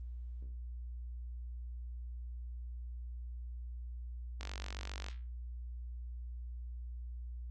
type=click train; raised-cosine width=0.2 ms; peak=-26 dBFS; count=33; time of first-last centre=4.41-5.085 s; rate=47.4 Hz; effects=added 60 Hz sine -41 dBFS peak until 7.5 s + Opus 32 kbps